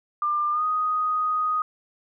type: tone with pitch glide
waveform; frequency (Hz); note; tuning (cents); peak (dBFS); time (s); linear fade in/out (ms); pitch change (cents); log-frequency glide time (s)
sine; 1195 to 1246.5; D6 to D#6; +30 to +3; -21; 0.22-1.62; 2; +73; 0.51-0.64
effects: none